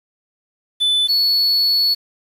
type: tone pair in turn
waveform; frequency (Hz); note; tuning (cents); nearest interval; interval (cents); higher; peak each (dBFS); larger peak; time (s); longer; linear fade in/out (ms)
triangle; 3500 / 4410; A7 / C#8; -10 / -10; major third; 400; second; -12; neither; 0.8-1.08 / 1.08-1.95; second; 20
effects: resampled to 32000 Hz + 7-bit